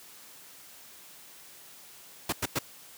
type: noise bursts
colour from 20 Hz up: pink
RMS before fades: -28 dBFS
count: 3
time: 2.29-2.589 s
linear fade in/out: 5 ms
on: 35 ms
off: 97 ms
effects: white hiss -51 dBFS RMS until 2.97 s + high-pass 100 Hz 12 dB/octave